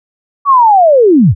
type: linear sweep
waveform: sine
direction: down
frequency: 1152 to 65.7 Hz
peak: -3 dBFS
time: 0.45-1.35 s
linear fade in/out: 50 ms
effects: none